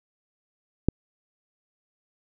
click, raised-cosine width 3 ms, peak -6 dBFS, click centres 0.886 s, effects none

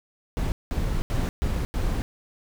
brown noise bursts at uneven times, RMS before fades -25 dBFS, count 5, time 0.37-0.52 / 0.71-1.02 / 1.1-1.29 / 1.42-1.65 / 1.74-2.02 s, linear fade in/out 0 ms, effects none

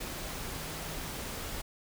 sine tone in noise, 156.7 Hz, D#3, 13 cents sharp, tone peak -47 dBFS, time 0.4-1.12 s, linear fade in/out 10 ms, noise pink, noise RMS -39 dBFS, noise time 0-1.62 s, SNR -11 dB, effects none

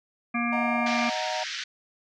harmonic tone, 236.9 Hz, A#3, 28 cents sharp, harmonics 1 / 3 / 5 / 7 / 9 / 10, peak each -27 / -34 / -32 / -37 / -35 / -31 dBFS, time 0.34-1.1 s, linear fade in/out 10 ms
triangle chord, D# minor, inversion none, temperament equal, 622.3 / 740 / 932.3 Hz, D#5 / F#5 / A#5, 0 / 0 / 0 cents, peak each -31 / -30 / -32 dBFS, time 0.52-1.44 s, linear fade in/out 10 ms
pink band-pass noise, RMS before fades -34 dBFS, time 0.86-1.64 s, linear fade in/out 5 ms, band 1500 to 6000 Hz, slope 48 dB/octave
effects none

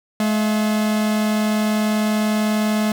45% pulse tone pair together, 213.3 / 680 Hz, G#3 / F5, +46 / -46 cents, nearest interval octave + minor sixth, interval 2008 cents, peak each -17 / -29 dBFS, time 0.2-2.92 s, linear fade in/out 2 ms, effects none

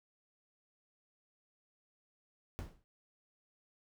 brown noise with exponential decay, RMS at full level -38 dBFS, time 2.59-2.84 s, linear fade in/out 0 ms, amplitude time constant 53 ms, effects none

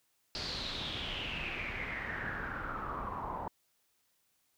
pink noise with low-pass filter sweep, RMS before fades -39 dBFS, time 0.35-3.48 s, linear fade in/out 0 ms, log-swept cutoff 4700 to 890 Hz, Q 6.5, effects white hiss -75 dBFS RMS until 4.57 s

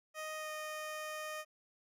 15% pulse tone with pitch glide, 622.3 to 616.2 Hz, D#5 to D#5, 0 to -17 cents, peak -34 dBFS, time 0.14-1.45 s, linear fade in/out 50 ms, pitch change -17 cents, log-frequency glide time 0.37-0.5 s, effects none

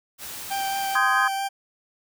white noise, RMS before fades -36 dBFS, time 0.18-0.99 s, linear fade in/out 50 ms
40% pulse tone with vibrato, 784 Hz, G5, in tune, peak -24 dBFS, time 0.5-1.49 s, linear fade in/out 20 ms, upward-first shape sine, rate 4.5 Hz, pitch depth 10 cents each way
sine chord, Ab major seventh, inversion first, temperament just, 1038.3 / 1245.9 / 1557.4 / 1661.2 Hz, C6 / Eb6 / G6 / Ab6, -14 / +2 / -12 / 0 cents, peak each -24 dBFS, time 0.95-1.28 s, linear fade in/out 5 ms
effects none

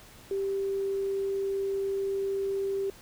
sine tone, 392 Hz, G4, in tune, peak -27 dBFS, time 0.31-2.9 s, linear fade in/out 2 ms, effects pink hiss -52 dBFS RMS until 3.01 s

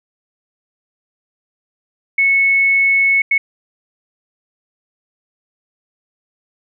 sine tone bursts at uneven times, 2202 Hz, C#7, 12 cents flat, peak -10 dBFS, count 2, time 2.18-3.22 / 3.31-3.38 s, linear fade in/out 5 ms, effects none

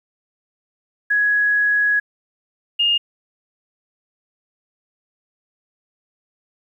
sine tone pair in turn, 1672 / 2834 Hz, G#6 / F7, +11 / +25 cents, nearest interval major sixth, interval 914 cents, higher second, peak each -14 dBFS, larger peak neither, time 1.1-2 / 2.79-2.98 s, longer first, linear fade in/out 10 ms, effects 9-bit

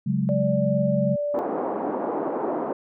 sine chord, C# suspended fourth, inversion none, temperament equal, 138.59 / 185 / 207.7 Hz, C#3 / F#3 / G#3, 0 / 0 / 0 cents, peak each -25 dBFS, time 0.06-1.16 s, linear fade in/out 10 ms
sine tone, 584 Hz, D5, 10 cents flat, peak -23 dBFS, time 0.29-1.39 s, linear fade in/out 0 ms
pink band-pass noise, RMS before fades -27 dBFS, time 1.34-2.73 s, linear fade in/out 5 ms, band 270 to 940 Hz, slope 24 dB/octave
effects none

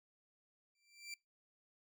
20% pulse tone with exponential growth, 2349 Hz, D7, in tune, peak -38 dBFS, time 0.75-1.14 s, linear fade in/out 2 ms, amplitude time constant 83 ms, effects noise-tail reverb RT60 0.2 s tail -23 dB re dry

